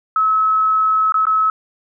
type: tone with dropouts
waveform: sine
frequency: 1291 Hz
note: E6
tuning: 37 cents flat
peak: -12 dBFS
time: 0.16-1.5 s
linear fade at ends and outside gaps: 2 ms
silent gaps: 1.122-1.142 / 1.254-1.268 s
effects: none